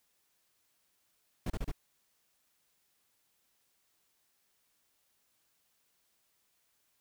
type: noise bursts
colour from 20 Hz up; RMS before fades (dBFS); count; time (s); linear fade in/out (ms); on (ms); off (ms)
brown; -34; 4; 1.46-1.717; 5; 41; 31
effects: white hiss -75 dBFS RMS until 7 s